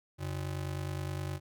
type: ring-modulated tone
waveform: square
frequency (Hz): 115.2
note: A#2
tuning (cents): -20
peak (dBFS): -32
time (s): 0.18-1.4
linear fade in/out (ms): 50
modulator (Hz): 24.9
effects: none